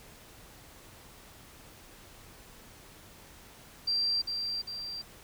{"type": "tone with echo", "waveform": "sine", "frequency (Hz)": 4716, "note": "D8", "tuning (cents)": 6, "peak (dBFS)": -26, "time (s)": [3.87, 4.22], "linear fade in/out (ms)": 10, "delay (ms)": 400, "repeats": 2, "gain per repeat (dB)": -5, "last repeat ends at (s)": 5.02, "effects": ["pink hiss -53 dBFS RMS until 5.23 s"]}